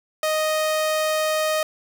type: tone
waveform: sawtooth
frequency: 622.3 Hz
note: D#5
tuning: in tune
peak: -16 dBFS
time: 0.23-1.63 s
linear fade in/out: 2 ms
effects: none